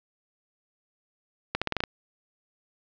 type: accelerating click train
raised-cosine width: 0.3 ms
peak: -10 dBFS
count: 7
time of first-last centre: 1.55-1.838 s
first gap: 66 ms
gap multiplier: 0.87
effects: resampled to 16000 Hz + 7-bit